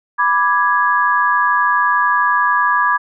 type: chord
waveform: sine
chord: G# diminished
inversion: first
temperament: equal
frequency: 987.8 / 1174.7 / 1661.2 Hz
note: B5 / D6 / G#6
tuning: 0 / 0 / 0 cents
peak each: -16 dBFS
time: 0.18-2.98 s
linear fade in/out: 20 ms
effects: none